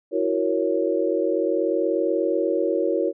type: chord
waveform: sine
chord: F# dominant seventh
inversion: third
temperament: equal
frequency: 329.6 / 370 / 466.2 / 554.4 Hz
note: E4 / F#4 / A#4 / C#5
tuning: 0 / 0 / 0 / 0 cents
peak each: -25 dBFS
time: 0.11-3.13 s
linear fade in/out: 50 ms
effects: none